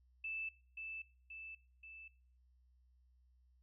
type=tone with echo; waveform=sine; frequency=2637 Hz; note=E7; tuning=in tune; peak=-40 dBFS; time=0.24-0.49 s; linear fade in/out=5 ms; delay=530 ms; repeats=3; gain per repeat=-4 dB; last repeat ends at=2.08 s; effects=noise-tail reverb RT60 0.5 s tail -22 dB re dry + added 62 Hz sine -67 dBFS peak until 3.62 s